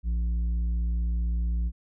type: tone with tanh clipping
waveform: sine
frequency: 57.8 Hz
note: A#1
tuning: 14 cents flat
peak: -25 dBFS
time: 0.03-1.72 s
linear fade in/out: 50 ms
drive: 6 dB
effects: none